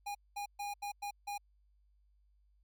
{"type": "tone bursts at uneven times", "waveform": "square", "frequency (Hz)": 816, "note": "G#5", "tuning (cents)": -31, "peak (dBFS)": -38, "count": 6, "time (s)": [[0.06, 0.15], [0.36, 0.46], [0.59, 0.74], [0.82, 0.92], [1.02, 1.11], [1.27, 1.38]], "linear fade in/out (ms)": 10, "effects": ["added 50 Hz sine -66 dBFS peak until 2.63 s", "MP3 96 kbps"]}